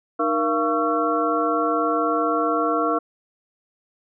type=tone cluster; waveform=sine; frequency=306.5 / 471.6 / 684 / 1116 / 1348 Hz; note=D#4 / A#4 / F5 / C#6 / E6; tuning=-26 / +20 / -36 / +11 / +38 cents; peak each=-25 dBFS; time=0.19-2.99 s; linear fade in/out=10 ms; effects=none